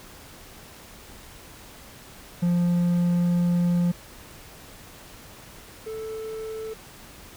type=tone pair in turn; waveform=triangle; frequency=174.61 / 440 Hz; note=F3 / A4; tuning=0 / 0 cents; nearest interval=octave + major third; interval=1600 cents; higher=second; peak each=-17 / -29 dBFS; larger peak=first; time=2.42-3.92 / 5.86-6.74 s; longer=first; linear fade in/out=10 ms; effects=pink hiss -46 dBFS RMS until 7.36 s